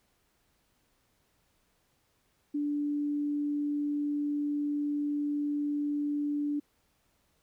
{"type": "tone", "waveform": "sine", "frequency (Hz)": 291.9, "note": "D4", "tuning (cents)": -10, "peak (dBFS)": -28, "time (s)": [2.54, 6.6], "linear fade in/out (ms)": 10, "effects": ["pink hiss -72 dBFS RMS until 7.42 s"]}